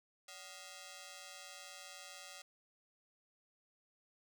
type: ring-modulated tone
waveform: 5% pulse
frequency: 662 Hz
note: E5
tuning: 7 cents sharp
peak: -36 dBFS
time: 0.28-2.42 s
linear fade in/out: 5 ms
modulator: 89.9 Hz
effects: none